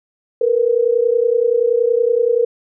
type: tone pair together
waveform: sine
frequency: 458.1 / 488.7 Hz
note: A#4 / B4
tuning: -30 / -18 cents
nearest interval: minor second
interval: 112 cents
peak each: -15 dBFS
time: 0.41-2.45 s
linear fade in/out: 5 ms
effects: none